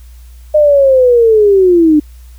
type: linear sweep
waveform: sine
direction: down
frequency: 612 to 293.7 Hz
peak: -4 dBFS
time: 0.54-2 s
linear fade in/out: 10 ms
effects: added 60 Hz sine -32 dBFS peak until 2.38 s + white hiss -49 dBFS RMS until 2.38 s